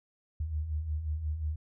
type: beating tone pair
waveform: sine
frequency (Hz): 72.5 / 78.1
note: D2 / D#2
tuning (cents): -22 / +7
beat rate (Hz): 5.6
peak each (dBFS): -39 / -31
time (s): 0.4-1.56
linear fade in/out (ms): 5
effects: none